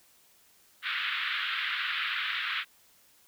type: band-pass noise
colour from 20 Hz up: pink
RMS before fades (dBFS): -32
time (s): 0.82-2.65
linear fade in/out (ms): 50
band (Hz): 1300 to 3700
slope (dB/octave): 48
effects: white hiss -62 dBFS RMS until 3.27 s